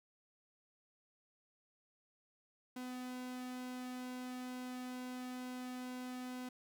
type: tone with flanger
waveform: sawtooth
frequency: 251.8 Hz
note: B3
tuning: 34 cents sharp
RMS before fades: -45 dBFS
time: 2.76-6.49 s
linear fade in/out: 5 ms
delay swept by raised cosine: 1.7 to 2.31 ms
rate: 1.1 Hz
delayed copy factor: -0.5
effects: none